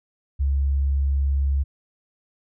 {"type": "tone", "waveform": "sine", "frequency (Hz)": 69.1, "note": "C#2", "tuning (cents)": -5, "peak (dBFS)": -18, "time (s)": [0.39, 1.64], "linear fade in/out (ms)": 20, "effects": []}